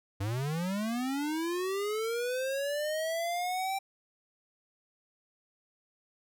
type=linear sweep; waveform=square; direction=up; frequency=94.2 to 784 Hz; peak=-31 dBFS; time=0.2-3.79 s; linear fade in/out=10 ms; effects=none